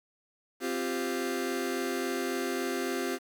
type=chord; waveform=sawtooth; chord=C suspended fourth; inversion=none; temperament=just; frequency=261.6 / 348.8 / 392.4 Hz; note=C4 / F4 / G4; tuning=0 / -2 / +2 cents; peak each=-30 dBFS; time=0.6-3.19 s; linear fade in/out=50 ms; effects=9-bit